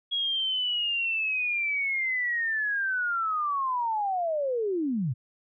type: linear sweep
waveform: sine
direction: down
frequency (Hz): 3322 to 110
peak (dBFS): -25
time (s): 0.11-5.14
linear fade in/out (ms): 20
effects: none